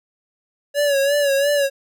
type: tone with vibrato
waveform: square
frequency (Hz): 565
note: C#5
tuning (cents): +33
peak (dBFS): -16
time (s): 0.74-1.7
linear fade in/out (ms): 50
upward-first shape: sine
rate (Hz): 2.9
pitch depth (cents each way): 59
effects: none